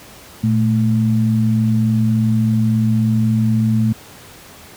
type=tone pair together; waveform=sine; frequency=115.66 / 219.1 Hz; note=A#2 / A3; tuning=-13 / -7 cents; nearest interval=major seventh; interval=1106 cents; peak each=-15 dBFS; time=0.43-3.93 s; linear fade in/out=10 ms; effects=pink hiss -40 dBFS RMS until 4.76 s + high-pass 60 Hz 12 dB/octave